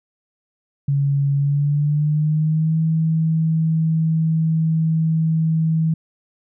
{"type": "tone with pitch glide", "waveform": "sine", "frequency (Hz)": [140.6, 160.58], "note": ["C#3", "E3"], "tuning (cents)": [25, -45], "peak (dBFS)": -15, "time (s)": [0.88, 5.94], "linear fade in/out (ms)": 5, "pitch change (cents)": 230, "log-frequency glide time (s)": [1.35, 2.78], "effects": []}